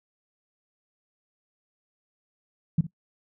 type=tone with echo; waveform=sine; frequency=162.7 Hz; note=E3; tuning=22 cents flat; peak=-16 dBFS; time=2.78-2.81 s; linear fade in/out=5 ms; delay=58 ms; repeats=1; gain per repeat=-15 dB; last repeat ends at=2.868 s; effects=noise-tail reverb RT60 0.1 s tail -20 dB re dry